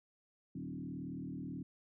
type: tone with frequency modulation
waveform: sine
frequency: 220 Hz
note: A3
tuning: in tune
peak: -40 dBFS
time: 0.55-1.63 s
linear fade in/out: 5 ms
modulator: 38.5 Hz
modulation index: 2.2
effects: none